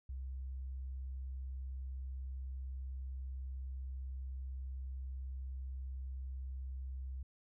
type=tone; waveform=sine; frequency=65.41 Hz; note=C2; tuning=in tune; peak=-40 dBFS; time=0.09-7.23 s; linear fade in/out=5 ms; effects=none